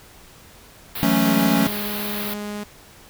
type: band-stop noise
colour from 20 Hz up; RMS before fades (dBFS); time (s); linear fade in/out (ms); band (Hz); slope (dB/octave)
white; -29; 0.95-2.34; 5; 4600 to 11000; 48
type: chord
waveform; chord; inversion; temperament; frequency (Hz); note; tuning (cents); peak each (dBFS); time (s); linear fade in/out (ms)
square; F# minor seventh; third; equal; 164.81 / 185 / 220 / 277.2; E3 / F#3 / A3 / C#4; 0 / 0 / 0 / 0; -27 / -24 / -21 / -21; 1.03-1.67; 0
type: tone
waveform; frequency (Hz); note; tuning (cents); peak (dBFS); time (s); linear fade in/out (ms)
sawtooth; 207.4; G#3; -2; -24; 1.25-2.64; 10
effects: pink hiss -47 dBFS RMS until 3.09 s